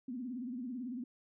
sine tone with vibrato, 247.8 Hz, B3, 6 cents sharp, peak -38 dBFS, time 0.08-1.04 s, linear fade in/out 5 ms, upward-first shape sine, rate 18 Hz, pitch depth 130 cents each way, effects none

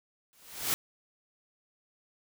white noise with exponential growth, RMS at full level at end -26 dBFS, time 0.33-0.74 s, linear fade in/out 0 ms, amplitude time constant 89 ms, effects none

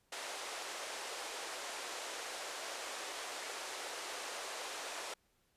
pink band-pass noise, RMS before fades -44 dBFS, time 0.12-5.14 s, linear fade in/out 5 ms, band 440 to 9300 Hz, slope 24 dB/octave, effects pink hiss -75 dBFS RMS until 5.56 s + resampled to 32000 Hz

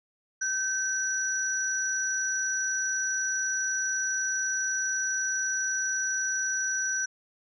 sine tone pair together, 1546 / 5864 Hz, G6 / F#8, -24 / -16 cents, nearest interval octave + major seventh, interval 2308 cents, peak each -29 / -29 dBFS, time 0.41-7.06 s, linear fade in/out 10 ms, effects none

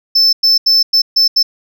sine tone bursts at uneven times, 5280 Hz, E8, 2 cents sharp, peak -4 dBFS, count 6, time 0.15-0.33 / 0.43-0.58 / 0.66-0.83 / 0.93-1.02 / 1.16-1.28 / 1.36-1.43 s, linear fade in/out 10 ms, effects tanh soft clip ceiling -6 dBFS

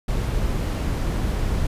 brown noise, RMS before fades -23 dBFS, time 0.08-1.67 s, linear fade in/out 5 ms, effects resampled to 32000 Hz

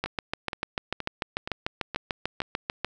two click trains, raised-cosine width 0.3 ms, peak -11 / -16 dBFS, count 20 / 6, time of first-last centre 0.04-2.846 / 0.06-2.418 s, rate 6.77 / 2.12 Hz, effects none

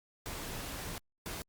pink noise bursts at uneven times, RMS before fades -41 dBFS, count 2, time 0.26-0.98 / 1.26-1.42 s, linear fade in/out 0 ms, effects Opus 48 kbps

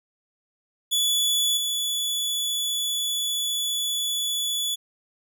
sawtooth tone with level steps, 3431 Hz, A7, 44 cents flat, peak -17 / -21 dBFS, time 0.91-4.76 s, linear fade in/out 20 ms, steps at 1.57 s, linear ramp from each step 2 ms, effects none

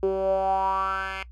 10% pulse tone with band-pass filter sweep, 191.6 Hz, G3, 39 cents flat, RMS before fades -25 dBFS, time 0.03-1.23 s, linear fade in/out 0 ms, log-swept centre 390 to 2100 Hz, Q 6.2, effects noise-tail reverb RT60 0.1 s tail -19 dB re dry + added 60 Hz sine -42 dBFS peak until 1.31 s

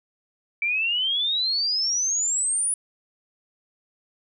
sine exponential sweep, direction up, 2309 to 9940 Hz, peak -21 dBFS, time 0.62-2.74 s, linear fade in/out 2 ms, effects none

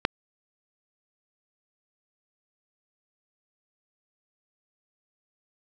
click, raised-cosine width 0.3 ms, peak -4 dBFS, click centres 0.051 s, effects none

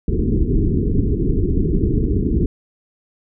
pink low-pass noise, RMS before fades -17 dBFS, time 0.08-2.46 s, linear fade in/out 2 ms, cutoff 430 Hz, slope 96 dB/octave, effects none

